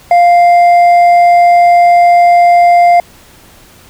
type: tone with hard clipping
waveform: sine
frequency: 698.5 Hz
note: F5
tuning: in tune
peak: -4 dBFS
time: 0.11-3 s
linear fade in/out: 2 ms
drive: 4 dB
effects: pink hiss -40 dBFS RMS until 3.89 s